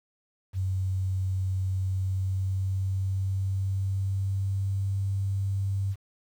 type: tone with pitch glide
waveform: sine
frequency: 94.3 to 97.74 Hz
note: F#2 to G2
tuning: +33 to -5 cents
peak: -25 dBFS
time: 0.53-5.96 s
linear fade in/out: 50 ms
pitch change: +62 cents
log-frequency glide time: 1.67-4.93 s
effects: 9-bit